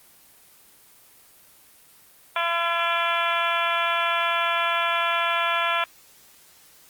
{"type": "harmonic tone with a mistuned harmonic", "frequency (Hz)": 338.9, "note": "E4", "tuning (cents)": 48, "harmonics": [2, 3, 4, 5, 6, 7, 8, 9, 10], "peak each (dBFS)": [-29, -27, -26, -30, -38, -28, -34, -34, -33], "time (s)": [2.36, 5.84], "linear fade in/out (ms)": 2, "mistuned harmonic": 6, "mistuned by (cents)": 23, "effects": ["white hiss -53 dBFS RMS until 6.89 s", "Opus 24 kbps"]}